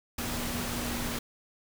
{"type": "tone in noise", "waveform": "sine", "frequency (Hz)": 240, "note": "B3", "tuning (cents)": -49, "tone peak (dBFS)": -37, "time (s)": [0.18, 1.19], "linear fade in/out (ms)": 5, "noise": "pink", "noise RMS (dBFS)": -34, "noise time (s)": [0.18, 1.19], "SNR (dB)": -6, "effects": []}